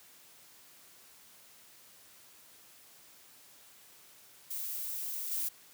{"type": "noise with level steps", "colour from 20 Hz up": "violet", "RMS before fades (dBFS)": [-38, -34], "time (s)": [4.5, 5.49], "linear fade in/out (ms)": 10, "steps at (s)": 5.31, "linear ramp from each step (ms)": 5, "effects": ["white hiss -58 dBFS RMS until 5.73 s", "high-pass 80 Hz 12 dB/octave"]}